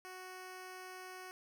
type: tone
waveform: 10% pulse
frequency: 370 Hz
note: F#4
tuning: in tune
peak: -39 dBFS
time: 0.05-1.31 s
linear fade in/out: 0 ms
effects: none